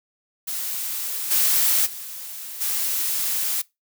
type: noise with level steps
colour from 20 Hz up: blue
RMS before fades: -28 / -19 / -35 / -24 dBFS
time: 0.47-3.62 s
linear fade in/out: 10 ms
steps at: 1.3 / 1.85 / 2.6 s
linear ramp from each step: 20 ms
effects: noise-tail reverb RT60 0.2 s tail -22 dB re dry